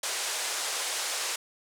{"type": "band-pass noise", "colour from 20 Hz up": "white", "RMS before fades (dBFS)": -32, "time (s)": [0.03, 1.36], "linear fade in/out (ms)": 5, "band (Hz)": [430, 9100], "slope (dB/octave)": 24, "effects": []}